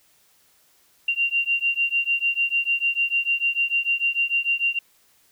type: beating tone pair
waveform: sine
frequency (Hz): 2766 / 2772.7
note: F7 / F7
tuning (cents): -17 / -13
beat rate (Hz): 6.7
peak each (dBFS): -23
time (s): 1.08-4.79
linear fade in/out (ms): 5
effects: white hiss -60 dBFS RMS until 5.31 s